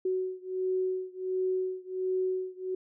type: beating tone pair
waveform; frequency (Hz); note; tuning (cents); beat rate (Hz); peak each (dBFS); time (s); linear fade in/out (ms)
sine; 371.8 / 373.2; F#4 / F#4; +8 / +15; 1.4; -31 / -32; 0.05-2.75; 5
effects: none